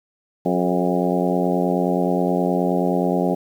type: harmonic tone with a mistuned harmonic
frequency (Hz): 89.5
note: F2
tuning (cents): +43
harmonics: 2 / 3 / 4 / 5 / 6 / 7 / 8 / 9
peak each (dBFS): -22 / -24 / -25 / -26 / -27 / -27 / -28 / -29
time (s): 0.45-3.35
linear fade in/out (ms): 10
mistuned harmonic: 5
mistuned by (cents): -47
effects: 8-bit